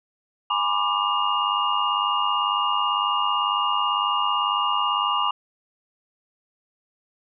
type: tone cluster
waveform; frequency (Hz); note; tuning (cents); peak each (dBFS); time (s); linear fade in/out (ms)
sine; 829 / 984 / 1086 / 1184 / 2839; G#5 / B5 / C#6 / D6 / F7; -3 / -7 / -36 / +14 / +28; -30 / -26 / -28 / -24 / -27; 0.5-5.31; 5
effects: none